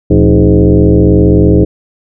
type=tone with frequency modulation; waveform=sine; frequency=120 Hz; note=B2; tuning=49 cents flat; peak=-3 dBFS; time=0.1-1.65 s; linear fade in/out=10 ms; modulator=98.4 Hz; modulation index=3.5; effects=none